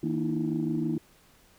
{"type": "tone cluster", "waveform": "sine", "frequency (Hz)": [159.5, 233.1, 304.8, 331.2], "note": ["D#3", "A#3", "D#4", "E4"], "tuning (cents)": [43, 0, -36, 8], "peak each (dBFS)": -31, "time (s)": [0.03, 0.98], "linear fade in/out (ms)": 5, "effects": ["tanh soft clip ceiling -18 dBFS", "pink hiss -60 dBFS RMS until 1.58 s"]}